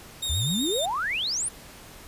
sawtooth tone with vibrato, 3673 Hz, A#7, 26 cents flat, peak -24 dBFS, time 0.22-0.86 s, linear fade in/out 10 ms, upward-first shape sine, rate 7.9 Hz, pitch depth 38 cents each way
sine exponential sweep, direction up, 68 to 10110 Hz, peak -25 dBFS, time 0.29-1.49 s, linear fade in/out 10 ms
effects pink hiss -46 dBFS RMS until 2.07 s + resampled to 32000 Hz

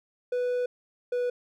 triangle tone pair in turn, 493.9 / 490.8 Hz, B4 / B4, 0 / -11 cents, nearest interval unison, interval 11 cents, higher first, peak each -23 dBFS, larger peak neither, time 0.32-0.66 / 1.12-1.3 s, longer first, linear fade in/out 5 ms, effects none

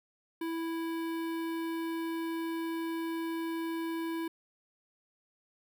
square tone with notch filter, 329.6 Hz, E4, in tune, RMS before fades -35 dBFS, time 0.41-4.28 s, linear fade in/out 5 ms, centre 6500 Hz, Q 0.67, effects none

